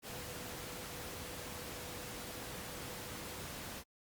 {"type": "tone in noise", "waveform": "sine", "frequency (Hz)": 493.9, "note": "B4", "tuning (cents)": 0, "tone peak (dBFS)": -54, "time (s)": [0.05, 3.43], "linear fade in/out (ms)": 50, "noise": "pink", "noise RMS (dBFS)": -45, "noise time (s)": [0.02, 3.84], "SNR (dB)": -12, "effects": ["high-pass 60 Hz 12 dB/octave", "Opus 48 kbps"]}